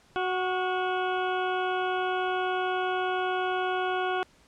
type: harmonic tone with a mistuned harmonic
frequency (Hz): 369.5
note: F#4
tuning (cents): -2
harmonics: 1 / 2 / 3 / 4 / 6 / 7 / 8 / 9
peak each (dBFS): -30 / -30 / -35 / -33 / -45 / -42 / -44 / -44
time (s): 0.16-4.23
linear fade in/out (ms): 0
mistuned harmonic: 4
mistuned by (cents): -34
effects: pink hiss -60 dBFS RMS until 4.47 s + low-pass 8000 Hz 12 dB/octave